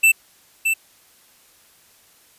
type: tone with echo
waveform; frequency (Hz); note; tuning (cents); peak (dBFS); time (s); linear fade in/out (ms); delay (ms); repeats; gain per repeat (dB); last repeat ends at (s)
square; 2661; E7; +16; -11; 0.03-0.12; 10; 620; 1; -6; 0.74
effects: white hiss -54 dBFS RMS until 2.38 s + resampled to 32000 Hz